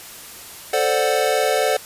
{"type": "chord", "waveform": "square", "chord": "D dominant seventh", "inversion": "second", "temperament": "equal", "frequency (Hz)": [440, 523.3, 587.3, 740], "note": ["A4", "C5", "D5", "F#5"], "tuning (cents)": [0, 0, 0, 0], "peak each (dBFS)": -23, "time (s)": [0.73, 1.77], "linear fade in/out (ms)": 5, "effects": ["white hiss -38 dBFS RMS until 1.85 s", "resampled to 32000 Hz"]}